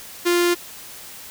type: tone with notch filter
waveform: sawtooth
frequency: 349.2 Hz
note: F4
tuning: in tune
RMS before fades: -18 dBFS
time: 0.25-0.55 s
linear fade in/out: 20 ms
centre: 760 Hz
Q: 1.4
effects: white hiss -39 dBFS RMS until 1.3 s